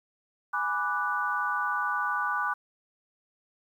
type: chord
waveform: sine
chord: G# half-diminished seventh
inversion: none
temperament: equal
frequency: 830.6 / 987.8 / 1174.7 / 1480 Hz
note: G#5 / B5 / D6 / F#6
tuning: 0 / 0 / 0 / 0 cents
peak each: -35 / -34 / -30 / -30 dBFS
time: 0.53-2.54 s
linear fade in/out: 10 ms
effects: 10-bit